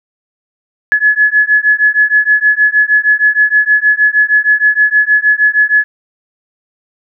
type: beating tone pair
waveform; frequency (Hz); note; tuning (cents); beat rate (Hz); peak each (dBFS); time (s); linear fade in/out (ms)
sine; 1700 / 1706.4; G#6 / G#6; +40 / +46; 6.4; -10; 0.92-5.84; 0
effects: none